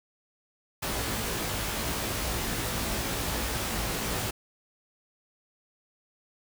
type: noise with comb filter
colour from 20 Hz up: pink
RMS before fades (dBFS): -31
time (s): 0.82-4.31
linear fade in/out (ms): 10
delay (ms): 18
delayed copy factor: +0.65
effects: none